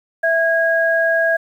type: tone pair together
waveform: sine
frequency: 659.3 / 1641.8 Hz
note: E5 / G#6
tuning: 0 / -20 cents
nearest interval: octave + major third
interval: 1580 cents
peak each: -16 dBFS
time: 0.23-1.37 s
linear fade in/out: 10 ms
effects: 8-bit